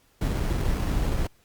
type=noise with sample-and-hold; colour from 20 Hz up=brown; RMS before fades=-25 dBFS; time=0.21-1.27 s; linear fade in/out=5 ms; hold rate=3675 Hz; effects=pink hiss -63 dBFS RMS until 1.44 s + Opus 48 kbps